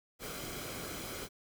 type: noise with comb filter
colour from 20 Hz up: pink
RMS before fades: -42 dBFS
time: 0.19-1.29 s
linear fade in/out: 50 ms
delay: 1.1 ms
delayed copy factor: -0.5
effects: none